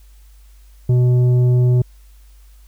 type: tone with tanh clipping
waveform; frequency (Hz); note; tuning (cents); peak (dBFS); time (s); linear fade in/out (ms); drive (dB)
triangle; 124.2; B2; +10; -12; 0.89-1.82; 5; 12
effects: added 50 Hz sine -42 dBFS peak until 2.67 s + white hiss -57 dBFS RMS until 2.67 s